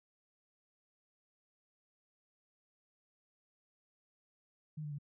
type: tone with pitch steps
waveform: sine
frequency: 153.5 / 148.61 / 143.88 Hz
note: D#3 / D3 / D3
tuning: -23 / +21 / -35 cents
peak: -39 dBFS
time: 4.77-4.986 s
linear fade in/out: 10 ms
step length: 72 ms
effects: none